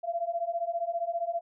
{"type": "beating tone pair", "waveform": "sine", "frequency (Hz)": [673, 688], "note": ["E5", "F5"], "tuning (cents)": [36, -26], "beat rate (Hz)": 15, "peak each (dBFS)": [-32, -31], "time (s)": [0.03, 1.41], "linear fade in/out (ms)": 20, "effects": []}